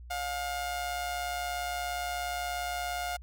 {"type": "tone with amplitude modulation", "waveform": "sawtooth", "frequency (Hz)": 711, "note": "F5", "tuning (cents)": 31, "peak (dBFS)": -26, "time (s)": [0.1, 3.17], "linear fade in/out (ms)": 10, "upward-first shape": "sine", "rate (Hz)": 137, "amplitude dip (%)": 50, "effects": ["added 60 Hz sine -44 dBFS peak until 3.22 s"]}